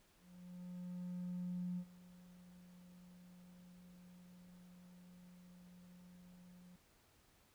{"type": "tone with ADSR envelope", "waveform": "triangle", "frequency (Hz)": 178.9, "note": "F3", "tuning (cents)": 42, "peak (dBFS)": -35, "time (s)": [0.17, 6.76], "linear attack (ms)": 1600, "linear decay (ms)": 76, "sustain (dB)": -21, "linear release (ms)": 5, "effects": ["tanh soft clip ceiling -37 dBFS", "pink hiss -71 dBFS RMS until 7.54 s"]}